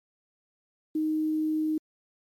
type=tone with quantisation; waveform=sine; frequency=311.1 Hz; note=D#4; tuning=in tune; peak=-24 dBFS; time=0.95-1.78 s; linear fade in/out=5 ms; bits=9; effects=MP3 64 kbps